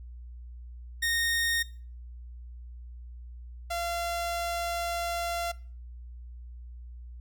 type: tone pair in turn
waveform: sawtooth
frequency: 1850 / 686.4 Hz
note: A#6 / F5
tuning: -14 / -30 cents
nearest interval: octave + perfect fourth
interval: 1716 cents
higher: first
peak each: -22 / -26 dBFS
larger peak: first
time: 1.02-1.63 / 3.7-5.52 s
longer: second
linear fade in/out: 10 ms
effects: noise-tail reverb RT60 0.4 s tail -21 dB re dry + added 60 Hz sine -41 dBFS peak until 7.2 s